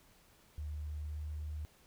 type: tone with pitch glide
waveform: sine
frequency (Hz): 75.1 to 75.93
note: D2 to D#2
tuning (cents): +39 to -42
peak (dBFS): -38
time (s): 0.58-1.65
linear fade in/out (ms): 0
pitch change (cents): +19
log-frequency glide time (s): 0.79-1.34
effects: pink hiss -65 dBFS RMS until 1.86 s